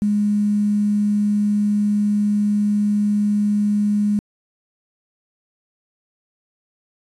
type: tone with quantisation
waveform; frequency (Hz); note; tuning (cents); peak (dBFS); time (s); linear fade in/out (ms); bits
sine; 207.2; G#3; -4; -15; 0.02-4.19; 0; 7
effects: resampled to 24000 Hz